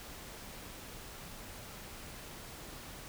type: silence
effects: pink hiss -48 dBFS RMS until 3.08 s